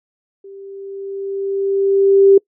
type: tone with level ramp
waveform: sine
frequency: 393 Hz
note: G4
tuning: 4 cents sharp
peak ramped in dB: -34 to -4 dBFS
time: 0.44-2.38 s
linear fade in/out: 5 ms
effects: noise-tail reverb RT60 0.1 s tail -26 dB re dry